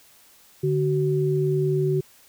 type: tone pair together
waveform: sine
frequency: 146.83 / 375.8 Hz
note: D3 / F#4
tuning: 0 / +27 cents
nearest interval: octave + major third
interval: 1627 cents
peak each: -22 dBFS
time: 0.63-2.01 s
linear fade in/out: 10 ms
effects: white hiss -54 dBFS RMS until 2.28 s